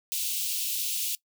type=high-pass noise; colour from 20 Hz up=white; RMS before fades=-30 dBFS; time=0.12-1.15 s; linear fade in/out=0 ms; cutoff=2600 Hz; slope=48 dB/octave; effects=noise-tail reverb RT60 0.1 s tail -21 dB re dry